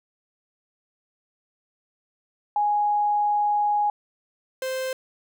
sine / 45% pulse tone pair in turn, 830 / 521.4 Hz, G#5 / C5, -1 / -6 cents, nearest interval minor sixth, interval 805 cents, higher first, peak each -19 / -26 dBFS, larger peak first, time 2.56-3.9 / 4.62-4.93 s, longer first, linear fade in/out 2 ms, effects none

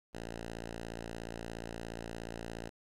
5% pulse tone, 57 Hz, A#1, 38 cents flat, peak -30 dBFS, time 0.13-2.7 s, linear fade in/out 20 ms, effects low-pass 10000 Hz 12 dB/octave + 11-bit

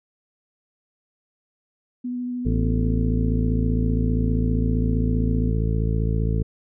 sine tone with vibrato, 246.9 Hz, B3, in tune, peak -25 dBFS, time 2.04-5.51 s, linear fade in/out 10 ms, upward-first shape sine, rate 13 Hz, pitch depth 11 cents each way
harmonic tone, 55.2 Hz, A1, 6 cents sharp, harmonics 1 / 2 / 3 / 4 / 5 / 6 / 7 / 8, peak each -22 / -24 / -27 / -34 / -36 / -39 / -41 / -33 dBFS, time 2.45-6.43 s, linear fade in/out 10 ms
effects none

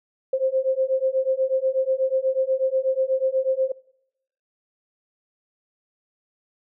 sine beating tone pair, 522 / 530.2 Hz, C5 / C5, -4 / +23 cents, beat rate 8.2 Hz, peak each -23 / -22 dBFS, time 0.33-3.72 s, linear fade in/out 5 ms, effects noise-tail reverb RT60 0.8 s tail -24 dB re dry

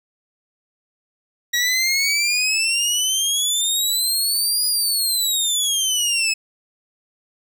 20% pulse exponential two-way sweep, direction up then down, 1904 to 4936 to 2571 Hz, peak -12 dBFS, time 1.53-6.34 s, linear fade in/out 10 ms, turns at 4.66 s, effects none

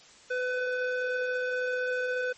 square tone with band-pass filter, 502 Hz, B4, 28 cents sharp, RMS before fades -30 dBFS, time 0.3-2.33 s, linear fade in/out 10 ms, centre 1100 Hz, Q 3.9, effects white hiss -54 dBFS RMS until 2.37 s + MP3 32 kbps

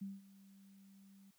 sine tone with ADSR envelope, 196 Hz, G3, in tune, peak -40 dBFS, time 0.01-1.31 s, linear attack 10 ms, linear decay 190 ms, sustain -19 dB, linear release 7 ms, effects white hiss -74 dBFS RMS until 1.38 s

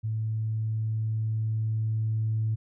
sine tone with level ramp, 110 Hz, A2, in tune, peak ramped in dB -26 to -23 dBFS, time 0.03-2.56 s, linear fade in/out 20 ms, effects tanh soft clip ceiling -19 dBFS

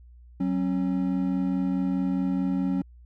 triangle tone pair together, 186.88 / 271.6 Hz, F#3 / C#4, +18 / -35 cents, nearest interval tritone, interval 647 cents, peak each -24 dBFS, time 0.4-2.82 s, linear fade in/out 5 ms, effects added 60 Hz sine -47 dBFS peak until 3.05 s

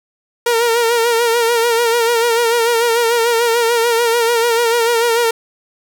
sawtooth tone with vibrato, 466.5 Hz, A#4, 1 cent sharp, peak -8 dBFS, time 0.46-5.31 s, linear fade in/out 5 ms, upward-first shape sine, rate 6.8 Hz, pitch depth 53 cents each way, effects none

